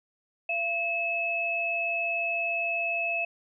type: tone pair together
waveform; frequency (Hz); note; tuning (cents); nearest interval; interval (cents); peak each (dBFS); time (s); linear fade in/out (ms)
sine; 679.3 / 2593; F5 / E7; -48 / -29; octave + major seventh; 2319; -32 / -27; 0.49-3.25; 5
effects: none

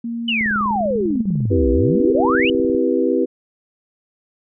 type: tone with pitch glide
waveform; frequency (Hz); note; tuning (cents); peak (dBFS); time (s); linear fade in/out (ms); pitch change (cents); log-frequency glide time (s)
sine; 233.1 to 208.9; A#3 to G#3; 0 to +10; -22; 0.04-1.46; 5; -190; 0.27-0.53
type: exponential two-way sweep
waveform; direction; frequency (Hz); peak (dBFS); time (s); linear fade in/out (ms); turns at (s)
sine; down then up; 3051 to 57.4 to 3051; -17; 0.28-2.5; 5; 1.71
type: click train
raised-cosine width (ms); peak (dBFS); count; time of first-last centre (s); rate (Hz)
3; -20; 48; 0.41-2.748; 20.1
type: chord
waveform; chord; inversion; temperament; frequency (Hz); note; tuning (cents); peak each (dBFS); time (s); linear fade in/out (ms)
sine; C major seventh; none; equal with one note detuned; 261.6 / 329.6 / 392 / 487.1; C4 / E4 / G4 / B4; 0 / 0 / 0 / -24; -20; 1.5-3.26; 20
effects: none

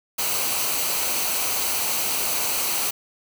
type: noise with comb filter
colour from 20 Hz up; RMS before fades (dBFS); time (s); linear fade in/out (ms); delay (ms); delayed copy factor
white; -24; 0.18-2.91; 10; 0.57; -0.5
effects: none

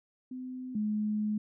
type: tone pair in turn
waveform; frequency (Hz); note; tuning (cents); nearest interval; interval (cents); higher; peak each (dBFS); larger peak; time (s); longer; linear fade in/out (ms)
sine; 255.1 / 211.9; C4 / G#3; -44 / +35; minor third; 321; first; -37 / -28; second; 0.31-0.75 / 0.75-1.38; second; 5
effects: none

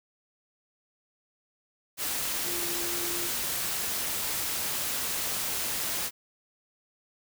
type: tone in noise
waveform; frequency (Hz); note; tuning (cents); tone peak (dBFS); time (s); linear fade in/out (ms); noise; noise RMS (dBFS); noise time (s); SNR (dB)
sine; 346.6; F4; -13; -38; 2.44-3.31; 50; white; -31; 1.97-6.11; -10
effects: none

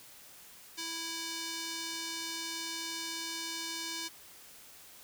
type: tone with band-pass filter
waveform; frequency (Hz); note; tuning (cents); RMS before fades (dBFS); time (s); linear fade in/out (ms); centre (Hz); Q
square; 329.6; E4; 0; -39; 0.77-4.09; 20; 5200; 1.2
effects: white hiss -54 dBFS RMS until 5.03 s

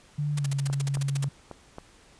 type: tone with pitch glide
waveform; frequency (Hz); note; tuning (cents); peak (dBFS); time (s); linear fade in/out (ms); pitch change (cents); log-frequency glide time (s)
sine; 146.83 to 138.91; D3 to C#3; 0 to +4; -25; 0.18-1.29; 10; -96; 0.36-0.47
type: noise bursts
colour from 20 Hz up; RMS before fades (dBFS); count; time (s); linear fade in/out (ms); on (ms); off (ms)
white; -33; 13; 0.37-1.243; 5; 21; 50
type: click train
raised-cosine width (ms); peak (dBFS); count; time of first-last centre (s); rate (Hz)
1; -24; 5; 0.7-1.784; 3.69
effects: pink hiss -56 dBFS RMS until 2.19 s + resampled to 22050 Hz

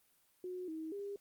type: tone with pitch steps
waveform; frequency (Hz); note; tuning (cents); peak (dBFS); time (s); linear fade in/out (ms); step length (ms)
sine; 364.3 / 318.1 / 402.6; F#4 / D#4 / G4; -27 / +38 / +46; -40; 0.44-1.16; 2; 240
effects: white hiss -72 dBFS RMS until 1.2 s + Opus 32 kbps

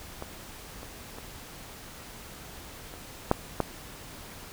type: clicks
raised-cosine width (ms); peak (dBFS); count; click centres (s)
1; -21 / -27 / -26 / -30 / -6 / -10; 6; 0.224 / 0.831 / 1.185 / 2.939 / 3.314 / 3.603
effects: pink hiss -45 dBFS RMS until 4.52 s

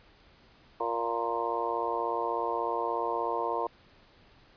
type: harmonic tone with a mistuned harmonic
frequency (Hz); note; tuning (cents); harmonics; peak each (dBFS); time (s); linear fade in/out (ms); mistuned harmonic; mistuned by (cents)
116.54; A#2; 0; 3 / 4 / 5 / 6 / 7 / 8 / 9; -38 / -34 / -38 / -36 / -44 / -33 / -35; 0.8-3.67; 5; 7; +35
effects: pink hiss -59 dBFS RMS until 4.56 s + resampled to 11025 Hz

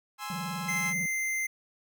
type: chord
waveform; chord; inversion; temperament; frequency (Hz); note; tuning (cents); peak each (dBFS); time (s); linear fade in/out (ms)
sawtooth; Ab augmented; none; equal; 830.6 / 1046.5 / 1318.5; Ab5 / C6 / E6; 0 / 0 / 0; -36; 0.18-0.94; 50
type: tone with vibrato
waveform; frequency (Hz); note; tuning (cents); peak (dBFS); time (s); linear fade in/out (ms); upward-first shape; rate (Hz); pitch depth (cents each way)
triangle; 174.61; F3; 0; -33; 0.3-1.06; 2; triangle; 20; 270
type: tone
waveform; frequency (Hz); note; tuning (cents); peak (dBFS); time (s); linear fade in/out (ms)
square; 2082; C7; -9; -29; 0.68-1.47; 10
effects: none

